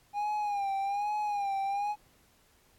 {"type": "tone with vibrato", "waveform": "triangle", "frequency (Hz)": 812, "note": "G#5", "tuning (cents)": -39, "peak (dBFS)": -27, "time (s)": [0.13, 1.96], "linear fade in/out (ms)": 50, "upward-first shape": "sine", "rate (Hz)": 1.2, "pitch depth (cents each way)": 66, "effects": ["pink hiss -65 dBFS RMS until 2.78 s", "AAC 64 kbps"]}